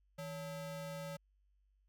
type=ring-modulated tone; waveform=square; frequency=362.5 Hz; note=F#4; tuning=35 cents flat; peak=-40 dBFS; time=0.18-1.17 s; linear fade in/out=10 ms; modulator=201 Hz; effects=added 49 Hz sine -70 dBFS peak until 1.88 s